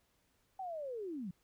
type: linear sweep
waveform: sine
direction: down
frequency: 780 to 164.3 Hz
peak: -39 dBFS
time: 0.59-1.31 s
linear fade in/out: 5 ms
effects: pink hiss -75 dBFS RMS until 1.43 s